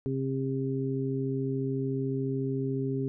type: harmonic tone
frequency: 133.9 Hz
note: C3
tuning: 40 cents sharp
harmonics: 1 / 2 / 3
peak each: -31 / -32 / -33 dBFS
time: 0.06-3.08 s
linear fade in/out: 0 ms
effects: none